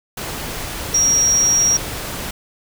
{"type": "tone in noise", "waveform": "sine", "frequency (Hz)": 5660, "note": "F8", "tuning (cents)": 22, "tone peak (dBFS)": -12, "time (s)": [0.94, 1.77], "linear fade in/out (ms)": 5, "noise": "pink", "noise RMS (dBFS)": -27, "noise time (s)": [0.17, 2.31], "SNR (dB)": 12, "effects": []}